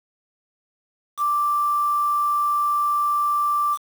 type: tone with quantisation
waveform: sine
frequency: 1175 Hz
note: D6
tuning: 1 cent sharp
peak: -18 dBFS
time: 1.17-3.78 s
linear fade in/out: 50 ms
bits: 6
effects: none